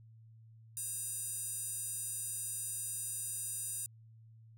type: tone with high-pass filter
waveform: square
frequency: 541 Hz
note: C#5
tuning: 42 cents flat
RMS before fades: -40 dBFS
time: 0.77-3.86 s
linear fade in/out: 0 ms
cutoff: 8700 Hz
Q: 5.3
effects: added 112 Hz sine -55 dBFS peak until 4.57 s